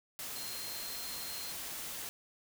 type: tone in noise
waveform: sine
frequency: 4186 Hz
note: C8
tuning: in tune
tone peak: -45 dBFS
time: 0.36-1.52 s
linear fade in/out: 0 ms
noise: white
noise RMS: -42 dBFS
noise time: 0.19-2.09 s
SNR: -6 dB
effects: none